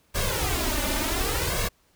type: noise with flanger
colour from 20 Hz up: pink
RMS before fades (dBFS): -26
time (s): 0.14-1.69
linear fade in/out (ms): 20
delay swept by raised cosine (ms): 1.8 to 3.4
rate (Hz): 0.68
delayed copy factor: +0.8
effects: pink hiss -64 dBFS RMS until 1.95 s